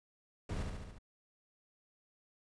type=noise with echo; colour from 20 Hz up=brown; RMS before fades=-38 dBFS; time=0.49-0.63 s; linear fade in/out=5 ms; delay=71 ms; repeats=5; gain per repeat=-3 dB; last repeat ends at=0.985 s; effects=resampled to 22050 Hz